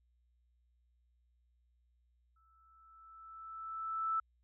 sine tone with exponential growth, 1318.5 Hz, E6, in tune, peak -30 dBFS, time 2.36-4.2 s, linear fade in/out 5 ms, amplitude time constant 400 ms, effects added 60 Hz sine -70 dBFS peak until 4.43 s

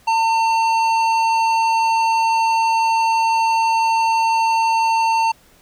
triangle tone with tanh clipping, 903 Hz, A5, 45 cents sharp, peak -16 dBFS, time 0.07-5.32 s, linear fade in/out 10 ms, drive 17 dB, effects pink hiss -52 dBFS RMS until 5.61 s

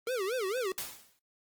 square tone with vibrato, 440 Hz, A4, in tune, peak -31 dBFS, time 0.07-0.72 s, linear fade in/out 2 ms, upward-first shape sine, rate 4.4 Hz, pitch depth 290 cents each way
white noise with exponential decay, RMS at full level -34 dBFS, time 0.78-1.19 s, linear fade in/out 0 ms, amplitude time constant 88 ms
effects noise-tail reverb RT60 0.2 s tail -20 dB re dry + Opus 24 kbps

